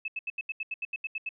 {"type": "tone bursts", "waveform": "sine", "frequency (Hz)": 2603, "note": "E7", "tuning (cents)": -22, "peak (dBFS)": -30, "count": 12, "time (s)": [0.05, 1.291], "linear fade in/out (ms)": 5, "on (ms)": 31, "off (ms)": 79, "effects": []}